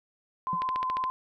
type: tone with vibrato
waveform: sine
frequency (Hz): 1029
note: C6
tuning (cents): -29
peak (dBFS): -27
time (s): 0.47-1.1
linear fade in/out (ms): 0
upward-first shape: triangle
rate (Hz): 17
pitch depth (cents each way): 27
type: tone with exponential decay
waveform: triangle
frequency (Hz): 174.61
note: F3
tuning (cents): 0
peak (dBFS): -27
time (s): 0.53-0.61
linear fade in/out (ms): 2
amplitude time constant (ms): 16
type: click train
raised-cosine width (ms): 0.3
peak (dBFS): -19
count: 7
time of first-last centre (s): 0.62-1.04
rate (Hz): 14.3
effects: none